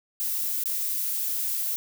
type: noise with dropouts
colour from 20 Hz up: violet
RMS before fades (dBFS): -28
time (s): 0.2-1.76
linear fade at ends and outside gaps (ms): 0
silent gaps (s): 0.637-0.657
effects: none